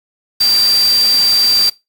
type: tone in noise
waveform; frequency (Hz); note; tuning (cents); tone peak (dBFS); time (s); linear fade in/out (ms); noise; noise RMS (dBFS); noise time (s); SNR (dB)
sine; 4699; D8; 0; -9; 0.4-1.7; 10; white; -22; 0.4-1.7; +10
effects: noise-tail reverb RT60 0.2 s tail -20 dB re dry